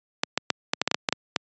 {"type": "clicks", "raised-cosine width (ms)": 0.2, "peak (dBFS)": -3, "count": 11, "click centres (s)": [0.235, 0.376, 0.503, 0.735, 0.816, 0.876, 0.914, 0.945, 1.088, 1.126, 1.362], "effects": ["high-pass 150 Hz 12 dB/octave", "resampled to 16000 Hz"]}